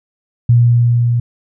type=tone with level ramp; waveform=sine; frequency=119.4 Hz; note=A#2; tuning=42 cents sharp; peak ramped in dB=-5 to -11 dBFS; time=0.49-1.2 s; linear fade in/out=5 ms; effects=none